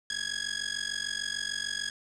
15% pulse tone with amplitude modulation, 1663 Hz, G#6, 2 cents sharp, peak -21 dBFS, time 0.1-1.9 s, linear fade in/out 2 ms, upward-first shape sine, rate 46.7 Hz, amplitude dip 90%, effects resampled to 22050 Hz + 8-bit

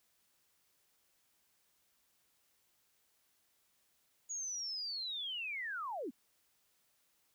sine linear sweep, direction down, 6770 to 202.9 Hz, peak -38 dBFS, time 4.29-6.11 s, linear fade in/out 20 ms, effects white hiss -75 dBFS RMS until 7.34 s

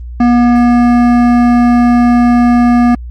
triangle tone with hard clipping, 240.9 Hz, B3, 43 cents flat, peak -7 dBFS, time 0.2-2.95 s, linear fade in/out 5 ms, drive 17 dB, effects added 60 Hz sine -22 dBFS peak until 3.1 s + Opus 24 kbps

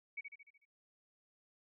sine tone with echo, 2254 Hz, C#7, 28 cents sharp, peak -39 dBFS, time 0.17-0.21 s, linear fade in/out 10 ms, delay 74 ms, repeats 6, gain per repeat -5 dB, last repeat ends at 0.654 s, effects none

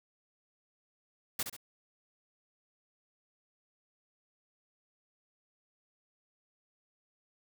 white noise with echo, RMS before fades -33 dBFS, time 1.39-1.43 s, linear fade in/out 5 ms, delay 68 ms, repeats 2, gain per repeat -7 dB, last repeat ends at 1.566 s, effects none

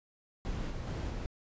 brown noise with level steps, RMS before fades -36 / -39 / -36 / -38 dBFS, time 0.45-1.26 s, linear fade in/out 0 ms, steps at 0.7 / 0.87 / 1.1 s, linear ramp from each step 2 ms, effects resampled to 16000 Hz

